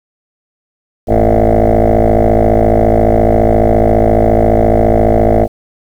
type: tone with frequency modulation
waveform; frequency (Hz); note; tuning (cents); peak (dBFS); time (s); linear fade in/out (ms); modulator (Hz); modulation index
sine; 344.6; F4; -23; -4; 1.07-5.48; 50; 54.5; 6.8
effects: tanh soft clip ceiling -4 dBFS + 7-bit